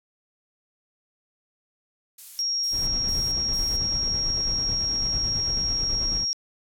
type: noise bursts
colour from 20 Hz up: violet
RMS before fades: -38 dBFS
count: 4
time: 2.18-3.77 s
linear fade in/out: 5 ms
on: 240 ms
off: 210 ms
type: tone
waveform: sine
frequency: 5588 Hz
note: F8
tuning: in tune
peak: -23 dBFS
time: 2.39-6.33 s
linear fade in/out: 0 ms
type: noise with tremolo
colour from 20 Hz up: brown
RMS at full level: -31 dBFS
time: 2.71-6.26 s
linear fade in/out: 50 ms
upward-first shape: square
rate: 9.1 Hz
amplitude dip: 30%
effects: low-pass 12000 Hz 12 dB/octave